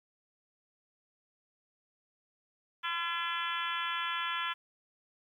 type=harmonic tone with a mistuned harmonic; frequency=340 Hz; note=F4; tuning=46 cents flat; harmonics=3 / 4 / 5 / 6 / 7 / 8 / 9 / 10; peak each=-38 / -37 / -39 / -44 / -43 / -44 / -41 / -42 dBFS; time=2.83-4.54 s; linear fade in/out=20 ms; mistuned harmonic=8; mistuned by=-29 cents; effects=11-bit